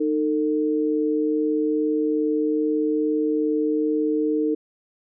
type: tone pair together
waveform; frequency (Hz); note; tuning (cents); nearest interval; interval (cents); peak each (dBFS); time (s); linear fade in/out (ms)
sine; 307.2 / 449.6; D#4 / A4; -22 / +37; perfect fifth; 659; -21 / -23; 0-4.55; 10
effects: none